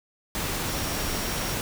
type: tone in noise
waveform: sine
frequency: 5600 Hz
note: F8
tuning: 4 cents sharp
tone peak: -39 dBFS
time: 0.68-1.54 s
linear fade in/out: 0 ms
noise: pink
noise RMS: -29 dBFS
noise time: 0.35-1.61 s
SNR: -13 dB
effects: none